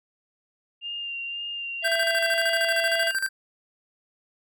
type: tone with vibrato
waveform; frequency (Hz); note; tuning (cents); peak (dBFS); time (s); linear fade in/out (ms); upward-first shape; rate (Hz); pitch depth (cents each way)
sine; 2794; F7; 0; -30; 0.81-3.16; 50; sine; 1.9; 20
type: harmonic tone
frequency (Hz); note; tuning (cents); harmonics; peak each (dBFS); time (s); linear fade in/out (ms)
668; E5; +23; 1 / 3 / 5 / 7; -26 / -31 / -33 / -34; 1.82-3.12; 50
type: tone with tremolo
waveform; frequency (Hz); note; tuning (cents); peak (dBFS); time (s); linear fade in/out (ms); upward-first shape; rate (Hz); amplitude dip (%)
square; 1568; G6; 0; -23; 1.84-3.29; 10; square; 13; 70
effects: none